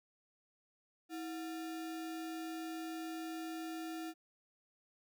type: tone with sample-and-hold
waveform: sine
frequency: 323.5 Hz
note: E4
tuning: 32 cents flat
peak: -40 dBFS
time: 1.09-4.14 s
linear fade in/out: 50 ms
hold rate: 1050 Hz
effects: none